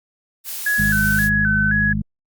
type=noise; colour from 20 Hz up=blue; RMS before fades=-28 dBFS; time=0.44-1.3 s; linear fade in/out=50 ms
type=tone with vibrato; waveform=sine; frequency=1596 Hz; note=G6; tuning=31 cents sharp; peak=-16 dBFS; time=0.66-1.93 s; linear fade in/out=5 ms; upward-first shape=square; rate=1.9 Hz; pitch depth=84 cents each way
type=harmonic tone; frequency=51.91 Hz; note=G#1; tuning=in tune; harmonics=1 / 2 / 3 / 4; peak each=-26 / -26 / -25 / -22 dBFS; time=0.78-2.02 s; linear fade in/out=10 ms
effects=Opus 48 kbps